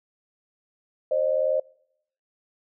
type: tone pair together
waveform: sine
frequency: 529.3 / 610 Hz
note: C5 / D#5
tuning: +20 / -34 cents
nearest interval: major second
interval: 246 cents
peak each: -23 dBFS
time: 1.11-1.6 s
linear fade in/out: 5 ms
effects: noise-tail reverb RT60 0.7 s tail -25 dB re dry